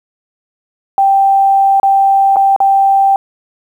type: tone with dropouts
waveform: sine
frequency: 784 Hz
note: G5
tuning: in tune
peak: -6 dBFS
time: 0.98-3.16 s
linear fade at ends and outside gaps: 1 ms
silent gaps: 1.799-1.831 / 2.36-2.367 / 2.563-2.603 s
effects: 7-bit